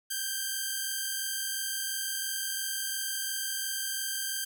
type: tone pair together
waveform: 5% pulse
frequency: 1557.1 / 1600 Hz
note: G6 / G6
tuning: -12 / +35 cents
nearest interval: unison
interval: 47 cents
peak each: -23 dBFS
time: 0.1-4.45 s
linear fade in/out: 10 ms
effects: none